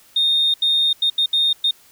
sine tone bursts at uneven times, 3674 Hz, A#7, 26 cents flat, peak -13 dBFS, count 6, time 0.16-0.54 / 0.62-0.93 / 1.02-1.1 / 1.18-1.26 / 1.33-1.53 / 1.64-1.71 s, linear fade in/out 5 ms, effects tanh soft clip ceiling -10 dBFS + white hiss -51 dBFS RMS until 1.91 s

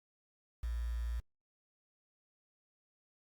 sine tone with quantisation, 58.27 Hz, A#1, in tune, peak -34 dBFS, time 0.63-1.2 s, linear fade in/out 5 ms, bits 9, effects Opus 48 kbps

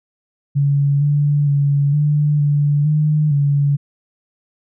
sine tone with pitch steps, 141.6 / 145.5 / 142.1 / 148.2 / 145.4 / 151.9 / 142.6 Hz, C#3 / D3 / C#3 / D3 / D3 / D#3 / C#3, +37 / -16 / +43 / +16 / -17 / -41 / +49 cents, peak -12 dBFS, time 0.55-3.77 s, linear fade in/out 20 ms, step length 460 ms, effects none

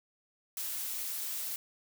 blue noise, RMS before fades -37 dBFS, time 0.57-1.56 s, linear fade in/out 2 ms, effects none

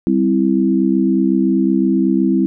sine chord, C major, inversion second, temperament equal, 196 / 261.6 / 329.6 Hz, G3 / C4 / E4, 0 / 0 / 0 cents, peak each -16 dBFS, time 0.07-2.46 s, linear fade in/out 0 ms, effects none

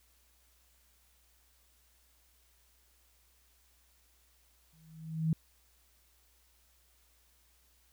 sine tone with exponential growth, 160 Hz, D#3, 49 cents sharp, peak -24 dBFS, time 4.73-5.33 s, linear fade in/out 2 ms, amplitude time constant 130 ms, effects added 60 Hz sine -69 dBFS peak until 7.92 s + white hiss -69 dBFS RMS until 7.92 s

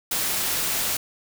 white noise, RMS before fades -25 dBFS, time 0.11-0.97 s, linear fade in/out 5 ms, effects none

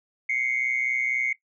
sine tone pair together, 2093 / 2217 Hz, C7 / C#7, 0 / 0 cents, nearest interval minor second, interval 100 cents, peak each -25 dBFS, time 0.29-1.33 s, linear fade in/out 5 ms, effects noise-tail reverb RT60 0.1 s tail -18 dB re dry + tanh soft clip ceiling -16 dBFS

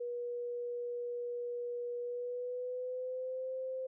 sine tone with pitch glide, 482.7 to 520.3 Hz, B4 to C5, -40 to -10 cents, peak -36 dBFS, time 0-3.87 s, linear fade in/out 10 ms, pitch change +130 cents, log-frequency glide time 1.99-3.53 s, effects none

